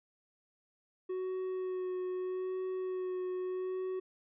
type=tone with vibrato; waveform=triangle; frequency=370 Hz; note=F#4; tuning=in tune; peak=-32 dBFS; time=1.09-4 s; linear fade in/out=10 ms; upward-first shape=sine; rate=0.8 Hz; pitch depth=15 cents each way; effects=resampled to 8000 Hz